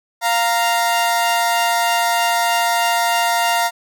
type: tone pair together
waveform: sawtooth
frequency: 696.7 / 930 Hz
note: F5 / A#5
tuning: -4 / -4 cents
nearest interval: perfect fourth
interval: 500 cents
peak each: -14 dBFS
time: 0.21-3.71 s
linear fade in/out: 50 ms
effects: none